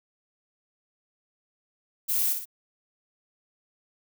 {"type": "noise with echo", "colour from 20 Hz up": "violet", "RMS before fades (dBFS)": -26, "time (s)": [2.08, 2.34], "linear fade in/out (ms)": 20, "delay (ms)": 58, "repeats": 2, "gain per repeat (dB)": -6, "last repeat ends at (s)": 2.456, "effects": []}